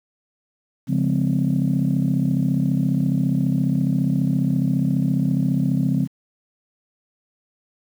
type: chord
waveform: sine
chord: Db major seventh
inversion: none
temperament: just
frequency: 138.59 / 173.24 / 207.9 / 259.9 Hz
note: Db3 / F3 / Ab3 / C4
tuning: 0 / -14 / +2 / -11 cents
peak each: -21 / -21 / -24 / -22 dBFS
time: 0.87-6.08 s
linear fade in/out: 50 ms
effects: tanh soft clip ceiling -10 dBFS + 8-bit